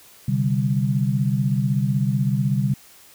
sine chord, C suspended second, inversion none, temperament equal, 130.81 / 146.83 / 196 Hz, C3 / D3 / G3, 0 / 0 / 0 cents, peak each -21 / -23 / -23 dBFS, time 0.28-2.74 s, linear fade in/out 5 ms, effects white hiss -49 dBFS RMS until 3.14 s

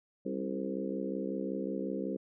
harmonic tone with a mistuned harmonic, 65.41 Hz, C2, in tune, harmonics 3 / 4 / 5 / 6 / 7 / 8, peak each -38 / -39 / -40 / -41 / -41 / -42 dBFS, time 0.25-2.17 s, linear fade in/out 10 ms, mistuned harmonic 4, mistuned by +51 cents, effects none

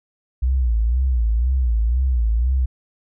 sine tone with vibrato, 60 Hz, B1, 49 cents flat, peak -15 dBFS, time 0.42-2.66 s, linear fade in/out 10 ms, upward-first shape sine, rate 2 Hz, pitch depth 160 cents each way, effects none

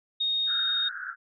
sine tone, 3717 Hz, A#7, 6 cents flat, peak -24 dBFS, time 0.2-0.89 s, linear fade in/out 10 ms
pink band-pass noise, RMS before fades -37 dBFS, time 0.46-1.16 s, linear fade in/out 50 ms, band 1400 to 1600 Hz, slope 96 dB/octave
effects none

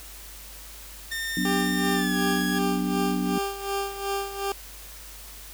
sawtooth tone with pitch glide, 1816 to 1665.3 Hz, A#6 to G#6, -46 to +4 cents, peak -25 dBFS, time 1.11-2.59 s, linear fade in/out 10 ms, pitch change -150 cents, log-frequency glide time 1.92-2.17 s
sine chord, B minor, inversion second, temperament equal, 185 / 246.9 / 293.7 Hz, F#3 / B3 / D4, 0 / 0 / 0 cents, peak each -27 / -29 / -29 dBFS, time 1.37-3.38 s, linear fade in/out 2 ms
20% pulse tone with tremolo, 396 Hz, G4, 18 cents sharp, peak -20 dBFS, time 1.45-4.52 s, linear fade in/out 2 ms, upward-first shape sine, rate 2.7 Hz, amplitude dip 70%
effects added 50 Hz sine -45 dBFS peak until 5.53 s + white hiss -44 dBFS RMS until 5.53 s

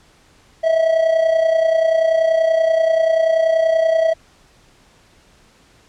triangle tone with amplitude modulation, 650 Hz, E5, 24 cents flat, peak -8 dBFS, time 0.63-4.14 s, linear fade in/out 20 ms, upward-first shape sine, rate 30.4 Hz, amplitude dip 60%, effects pink hiss -52 dBFS RMS until 5.88 s + low-pass 8000 Hz 12 dB/octave

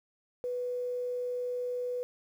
sine tone, 493.9 Hz, B4, in tune, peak -31 dBFS, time 0.44-2.03 s, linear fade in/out 0 ms, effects 10-bit

